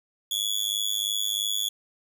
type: tone with amplitude modulation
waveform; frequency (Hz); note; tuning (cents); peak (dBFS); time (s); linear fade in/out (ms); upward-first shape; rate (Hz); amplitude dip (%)
sawtooth; 3400; G#7; +40; -18; 0.31-1.69; 5; sine; 103; 100
effects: none